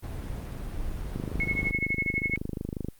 brown noise, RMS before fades -34 dBFS, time 0.02-1.72 s, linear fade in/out 20 ms
click train, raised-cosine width 3 ms, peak -19 dBFS, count 45, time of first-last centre 1.16-2.885 s, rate 25.5 Hz
sine tone with tremolo, 2186 Hz, C#7, 25 cents flat, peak -23 dBFS, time 1.4-2.36 s, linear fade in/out 0 ms, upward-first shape sine, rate 12 Hz, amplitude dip 85%
effects white hiss -61 dBFS RMS until 2.99 s + Opus 32 kbps

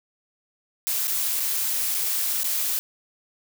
blue noise with dropouts, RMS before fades -25 dBFS, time 0.87-2.79 s, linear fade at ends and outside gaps 0 ms, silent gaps 1.072-1.079 / 1.399-1.403 / 1.944-1.948 / 2.433-2.443 s, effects none

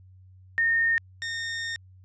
sine / sawtooth tone pair in turn, 1833 / 1833 Hz, A#6 / A#6, -30 / -30 cents, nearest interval unison, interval 0 cents, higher neither, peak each -20 / -26 dBFS, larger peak first, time 0.58-0.98 / 1.22-1.76 s, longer second, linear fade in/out 0 ms, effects added 93 Hz sine -49 dBFS peak until 2.04 s + resampled to 16000 Hz

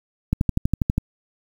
click train, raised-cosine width 5 ms, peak -6 dBFS, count 9, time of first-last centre 0.33-0.98 s, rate 12.3 Hz, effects 7-bit

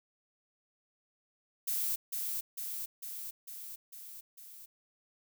violet noise with echo, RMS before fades -33 dBFS, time 1.67-1.96 s, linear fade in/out 10 ms, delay 450 ms, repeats 6, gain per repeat -3 dB, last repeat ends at 4.66 s, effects none

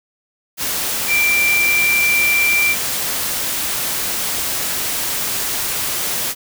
sine tone in noise, 2356 Hz, D7, 5 cents sharp, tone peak -13 dBFS, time 1.07-2.76 s, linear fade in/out 50 ms, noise white, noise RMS -21 dBFS, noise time 0.57-6.35 s, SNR +5 dB, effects none

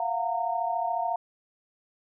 sine tone cluster, 687 / 721 / 919 Hz, F5 / F#5 / A#5, -29 / -45 / -25 cents, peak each -30 dBFS, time 0-1.16 s, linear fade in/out 2 ms, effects none

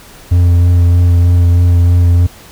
triangle tone with vibrato, 87.31 Hz, F2, in tune, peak -3 dBFS, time 0.31-2.27 s, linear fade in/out 10 ms, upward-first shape sine, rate 3.2 Hz, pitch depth 15 cents each way, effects pink hiss -37 dBFS RMS until 2.51 s

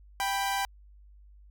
sawtooth tone pair together, 787 / 987.8 Hz, G5 / B5, +7 / 0 cents, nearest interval major third, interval 393 cents, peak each -25 / -29 dBFS, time 0.2-0.65 s, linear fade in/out 0 ms, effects added 50 Hz sine -51 dBFS peak until 1.5 s

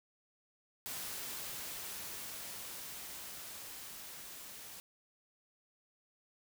white noise with level ramp, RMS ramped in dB -42 to -50 dBFS, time 0.86-4.8 s, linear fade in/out 0 ms, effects none

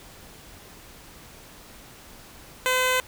10% pulse tone, 510 Hz, C5, 44 cents flat, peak -12 dBFS, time 2.66-3 s, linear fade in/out 0 ms, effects pink hiss -47 dBFS RMS until 3.07 s

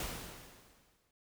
pink noise with exponential decay, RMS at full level -38 dBFS, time 0-1.11 s, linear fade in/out 2 ms, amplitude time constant 240 ms, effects none

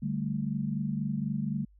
sine chord, D suspended fourth, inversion none, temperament equal, 146.83 / 196 / 220 Hz, D3 / G3 / A3, 0 / 0 / 0 cents, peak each -33 dBFS, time 0.02-1.65 s, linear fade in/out 10 ms, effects added 50 Hz sine -56 dBFS peak until 1.79 s

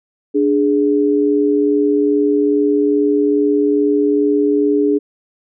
sine tone pair together, 292.9 / 415.3 Hz, D4 / G#4, -5 / 0 cents, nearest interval tritone, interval 605 cents, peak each -14 dBFS, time 0.34-4.99 s, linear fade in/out 20 ms, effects none

